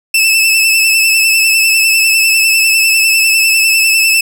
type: tone with vibrato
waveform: sawtooth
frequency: 2633 Hz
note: E7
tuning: 3 cents flat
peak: -4 dBFS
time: 0.14-4.21 s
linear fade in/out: 5 ms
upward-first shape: sine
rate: 10 Hz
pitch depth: 38 cents each way
effects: none